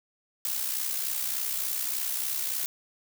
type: noise with amplitude modulation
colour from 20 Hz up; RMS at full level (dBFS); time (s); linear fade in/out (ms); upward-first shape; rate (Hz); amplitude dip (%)
blue; -28; 0.45-2.66; 0; sine; 63.4; 55
effects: none